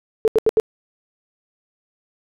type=tone bursts; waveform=sine; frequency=440 Hz; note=A4; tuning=in tune; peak=-11 dBFS; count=4; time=0.25-0.599 s; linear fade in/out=0 ms; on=28 ms; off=79 ms; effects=none